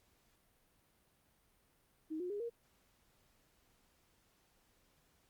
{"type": "tone with pitch steps", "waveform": "sine", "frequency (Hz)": [314.4, 359.1, 410.1, 468.4], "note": ["D#4", "F4", "G#4", "A#4"], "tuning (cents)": [18, 48, -22, 8], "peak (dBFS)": -38, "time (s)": [2.1, 2.5], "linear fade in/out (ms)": 20, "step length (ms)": 100, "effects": ["pink hiss -73 dBFS RMS until 5.29 s", "Opus 48 kbps"]}